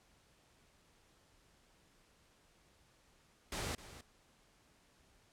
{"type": "noise with echo", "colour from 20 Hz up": "pink", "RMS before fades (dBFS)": -40, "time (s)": [3.52, 3.75], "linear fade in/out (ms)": 2, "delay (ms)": 260, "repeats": 1, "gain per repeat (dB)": -14, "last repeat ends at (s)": 4.01, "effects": ["pink hiss -69 dBFS RMS until 5.32 s", "low-pass 10000 Hz 12 dB/octave"]}